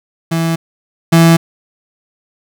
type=tone pair in turn; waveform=35% pulse; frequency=164.81 / 165.86 Hz; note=E3 / E3; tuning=0 / +11 cents; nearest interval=unison; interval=11 cents; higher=second; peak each=-11 / -3 dBFS; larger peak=second; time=0.31-0.56 / 1.12-1.37 s; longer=neither; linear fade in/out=10 ms; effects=none